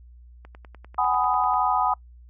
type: click train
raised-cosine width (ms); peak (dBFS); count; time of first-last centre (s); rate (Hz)
0.5; -30; 12; 0.45-1.539; 10.1
type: chord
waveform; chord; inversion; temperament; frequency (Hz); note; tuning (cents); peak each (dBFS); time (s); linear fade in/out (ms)
sine; G# minor seventh; third; just; 747.5 / 830.6 / 996.7 / 1245.9; F#5 / G#5 / B5 / D#6; +17 / 0 / +16 / +2; -25; 0.98-1.94; 5
effects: noise-tail reverb RT60 0.1 s tail -26 dB re dry + added 60 Hz sine -45 dBFS peak until 2.29 s